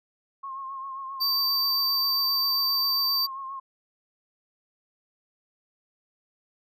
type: tone with vibrato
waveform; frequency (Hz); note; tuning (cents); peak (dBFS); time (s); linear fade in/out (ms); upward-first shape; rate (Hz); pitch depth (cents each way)
sine; 1076; C6; +48; -33; 0.43-3.6; 10; triangle; 7.5; 48
type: tone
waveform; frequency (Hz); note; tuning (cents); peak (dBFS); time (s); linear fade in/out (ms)
square; 4650; D8; -18; -23; 1.2-3.27; 20
effects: none